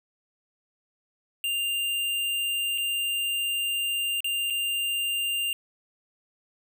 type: tone with dropouts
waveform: square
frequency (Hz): 2794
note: F7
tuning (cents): 0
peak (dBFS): -26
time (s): 1.44-5.53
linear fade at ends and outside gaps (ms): 1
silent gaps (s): 2.777-2.781 / 4.205-4.244 / 4.501-4.505
effects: none